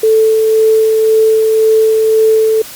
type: tone with tremolo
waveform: sine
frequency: 440 Hz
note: A4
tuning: in tune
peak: -5 dBFS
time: 0.03-2.62 s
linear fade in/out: 5 ms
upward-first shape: sine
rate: 1.9 Hz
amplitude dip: 25%
effects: white hiss -30 dBFS RMS until 2.75 s + Opus 48 kbps